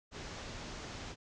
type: low-pass noise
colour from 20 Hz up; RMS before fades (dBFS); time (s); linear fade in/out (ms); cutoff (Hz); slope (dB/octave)
pink; -45; 0.11-1.16; 50; 7000; 48
effects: none